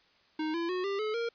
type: tone with pitch steps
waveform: square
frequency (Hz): 311.1 / 337.3 / 365.7 / 396.5 / 429.9 / 466.1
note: D#4 / E4 / F#4 / G4 / A4 / A#4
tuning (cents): 0 / +40 / -20 / +20 / -40 / 0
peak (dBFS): -31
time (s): 0.39-1.29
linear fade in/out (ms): 5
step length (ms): 150
effects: white hiss -65 dBFS RMS until 1.34 s + resampled to 11025 Hz